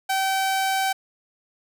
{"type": "tone", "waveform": "sawtooth", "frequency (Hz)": 770, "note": "G5", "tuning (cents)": -31, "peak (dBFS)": -17, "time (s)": [0.09, 0.93], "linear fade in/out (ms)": 10, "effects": []}